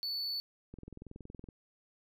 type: tone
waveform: triangle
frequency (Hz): 4466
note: C#8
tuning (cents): +12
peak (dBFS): -33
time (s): 0.03-0.4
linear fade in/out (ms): 0
type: click train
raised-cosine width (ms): 3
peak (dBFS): -34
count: 17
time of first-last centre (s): 0.74-1.488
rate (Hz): 21.4
effects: none